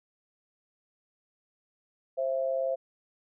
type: tone pair together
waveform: sine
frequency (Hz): 529 / 667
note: C5 / E5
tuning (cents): +19 / +20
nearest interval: major third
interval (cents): 401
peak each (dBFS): -28 / -31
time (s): 2.17-2.76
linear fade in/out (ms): 20
effects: none